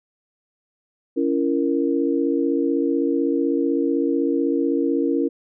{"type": "chord", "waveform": "sine", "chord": "A# diminished", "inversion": "first", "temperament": "just", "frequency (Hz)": [279.7, 335.6, 466.2], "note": ["C#4", "E4", "A#4"], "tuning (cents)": [16, 31, 0], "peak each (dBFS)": [-21, -22, -24], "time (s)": [1.16, 5.29], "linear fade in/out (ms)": 20, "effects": []}